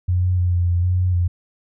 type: tone with pitch steps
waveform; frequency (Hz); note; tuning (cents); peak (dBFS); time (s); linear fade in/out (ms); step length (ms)
sine; 89.9 / 91 / 89.1 / 87.9 / 87.4 / 90.6 / 91.1 / 88; F#2 / F#2 / F2 / F2 / F2 / F#2 / F#2 / F2; -49 / -28 / +35 / +12 / +2 / -36 / -26 / +14; -15; 0.08-1.28; 10; 150
effects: none